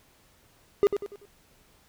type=tone with echo; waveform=triangle; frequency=405.4 Hz; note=G#4; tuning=42 cents flat; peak=-14 dBFS; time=0.83-0.87 s; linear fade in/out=0 ms; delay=96 ms; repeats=4; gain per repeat=-8 dB; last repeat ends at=1.254 s; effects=pink hiss -61 dBFS RMS until 1.88 s